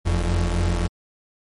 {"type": "tone pair together", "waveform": "35% pulse", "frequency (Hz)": [44.83, 86], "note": ["F1", "F2"], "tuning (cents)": [46, -26], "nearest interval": "major seventh", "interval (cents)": 1128, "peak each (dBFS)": -20, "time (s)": [0.05, 0.88], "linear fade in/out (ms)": 20, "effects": ["MP3 48 kbps"]}